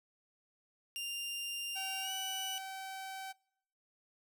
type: tone with pitch glide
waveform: sawtooth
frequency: 2794 to 2960 Hz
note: F7 to F#7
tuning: 0 to 0 cents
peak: -35 dBFS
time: 0.96-2.58 s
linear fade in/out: 0 ms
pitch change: +100 cents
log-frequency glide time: 2.02-2.11 s
type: tone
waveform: sawtooth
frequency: 768 Hz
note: G5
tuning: 36 cents flat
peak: -38 dBFS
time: 1.75-3.33 s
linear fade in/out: 20 ms
effects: noise-tail reverb RT60 0.7 s tail -25 dB re dry